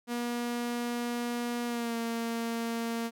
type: tone with pitch glide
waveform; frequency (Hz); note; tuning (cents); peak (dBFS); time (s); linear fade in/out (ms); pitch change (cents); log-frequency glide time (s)
sawtooth; 239.6 to 230.9; A#3 to A#3; +48 to -16; -27; 0.07-3.11; 50; -64; 1.66-1.96
effects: none